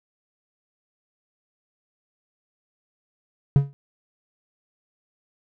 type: tone with exponential decay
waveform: triangle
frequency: 140 Hz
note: C#3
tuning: 18 cents sharp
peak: -7 dBFS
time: 3.56-3.73 s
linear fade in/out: 0 ms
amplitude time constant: 36 ms
effects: none